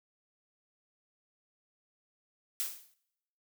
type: noise with exponential decay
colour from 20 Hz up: blue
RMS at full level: -31 dBFS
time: 2.6-2.94 s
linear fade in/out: 0 ms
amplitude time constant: 73 ms
effects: noise-tail reverb RT60 0.9 s tail -24 dB re dry